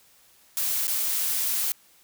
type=noise with dropouts; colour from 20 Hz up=blue; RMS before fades=-26 dBFS; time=0.57-1.72 s; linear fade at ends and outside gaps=0 ms; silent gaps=0.87-0.879 s; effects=white hiss -58 dBFS RMS until 2.03 s